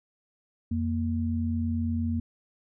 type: tone pair together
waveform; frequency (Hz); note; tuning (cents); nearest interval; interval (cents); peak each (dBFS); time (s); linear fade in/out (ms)
sine; 87.31 / 233.1; F2 / A#3; 0 / 0; octave + perfect fourth; 1700; -28; 0.71-2.2; 5
effects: none